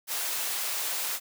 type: high-pass noise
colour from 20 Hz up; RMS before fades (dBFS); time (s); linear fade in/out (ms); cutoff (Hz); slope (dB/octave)
white; -31; 0.07-1.2; 50; 510; 12
effects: none